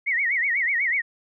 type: tone with vibrato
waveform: sine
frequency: 2041 Hz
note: C7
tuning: 44 cents flat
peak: -20 dBFS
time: 0.06-1.02 s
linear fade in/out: 20 ms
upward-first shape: sine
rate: 8.1 Hz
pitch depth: 180 cents each way
effects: none